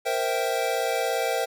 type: chord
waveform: square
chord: C dominant seventh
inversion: third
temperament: equal with one note detuned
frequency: 466.2 / 523.3 / 659.3 / 778.1 Hz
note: Bb4 / C5 / E5 / G5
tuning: 0 / 0 / 0 / -13 cents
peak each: -30 dBFS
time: 0.05-1.46 s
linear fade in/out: 20 ms
effects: none